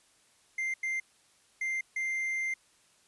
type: tone bursts at uneven times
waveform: triangle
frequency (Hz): 2093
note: C7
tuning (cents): 0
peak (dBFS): -28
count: 4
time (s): 0.58-0.74 / 0.83-1 / 1.61-1.81 / 1.96-2.54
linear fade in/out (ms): 5
effects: white hiss -65 dBFS RMS until 3.07 s + resampled to 24000 Hz